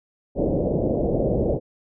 white low-pass noise, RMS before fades -22 dBFS, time 0.35-1.6 s, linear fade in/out 50 ms, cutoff 610 Hz, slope 48 dB/octave, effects none

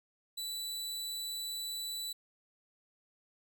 sawtooth tone, 3965 Hz, B7, 6 cents sharp, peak -34 dBFS, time 0.37-2.13 s, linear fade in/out 10 ms, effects none

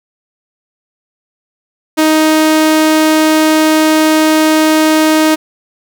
sawtooth tone, 312.6 Hz, D#4, 8 cents sharp, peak -3 dBFS, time 1.97-5.36 s, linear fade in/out 20 ms, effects none

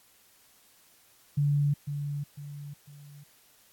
sine tone with echo, 144.3 Hz, D3, 30 cents flat, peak -22 dBFS, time 1.37-1.74 s, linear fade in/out 10 ms, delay 500 ms, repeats 3, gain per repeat -8 dB, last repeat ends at 3.24 s, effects white hiss -61 dBFS RMS until 3.72 s + AAC 64 kbps

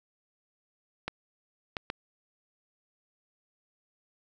clicks, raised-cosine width 0.3 ms, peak -16 dBFS, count 3, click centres 1.08 / 1.768 / 1.901 s, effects none

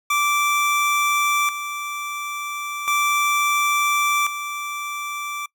25% pulse tone with tremolo, 1169 Hz, D6, 8 cents flat, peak -14 dBFS, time 0.1-5.46 s, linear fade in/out 5 ms, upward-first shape square, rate 0.36 Hz, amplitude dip 65%, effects noise-tail reverb RT60 0.1 s tail -23 dB re dry

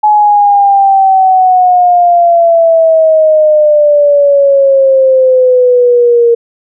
sine exponential sweep, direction down, 850 to 466.2 Hz, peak -3 dBFS, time 0.03-6.35 s, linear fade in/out 10 ms, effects none

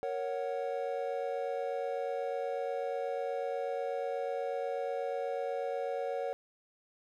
triangle chord, F# major, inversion first, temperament equal, 466.2 / 554.4 / 740 Hz, A#4 / C#5 / F#5, 0 / 0 / 0 cents, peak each -35 / -34 / -37 dBFS, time 0.03-6.33 s, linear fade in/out 0 ms, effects none

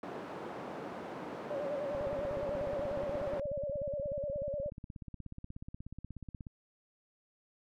white band-pass noise, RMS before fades -43 dBFS, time 0.03-3.4 s, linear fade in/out 2 ms, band 190 to 710 Hz, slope 12 dB/octave
sine tone with vibrato, 570 Hz, C#5, 48 cents sharp, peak -34 dBFS, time 1.5-4.7 s, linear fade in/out 10 ms, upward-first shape square, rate 9.9 Hz, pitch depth 64 cents each way
click train, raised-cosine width 5 ms, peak -32 dBFS, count 76, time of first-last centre 1.95-6.468 s, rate 16.6 Hz
effects none

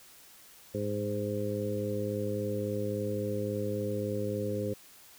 harmonic tone with a mistuned harmonic, 103.6 Hz, G#2, 4 cents flat, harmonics 1 / 2 / 3 / 4 / 5, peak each -36 / -37 / -39 / -36 / -35 dBFS, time 0.74-4.74 s, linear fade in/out 10 ms, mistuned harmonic 1, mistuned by +24 cents, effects white hiss -55 dBFS RMS until 5.18 s

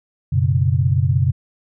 sine chord, F# suspended fourth, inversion none, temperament equal with one note detuned, 92.5 / 122.05 / 138.59 Hz, F#2 / B2 / C#3, 0 / -20 / 0 cents, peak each -18 dBFS, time 0.32-1.32 s, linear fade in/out 10 ms, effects none

